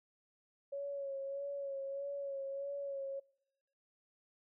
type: tone with vibrato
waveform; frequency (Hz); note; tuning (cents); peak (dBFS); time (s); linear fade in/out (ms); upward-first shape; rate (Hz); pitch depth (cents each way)
sine; 555; C#5; +2; -38; 0.72-3.2; 10; sine; 1.6; 31
effects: noise-tail reverb RT60 1.0 s tail -26 dB re dry